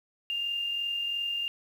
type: tone with amplitude modulation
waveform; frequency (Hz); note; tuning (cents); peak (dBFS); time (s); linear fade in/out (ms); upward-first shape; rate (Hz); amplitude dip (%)
sine; 2803; F7; +6; -27; 0.3-1.48; 0; sine; 42.9; 35
effects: 9-bit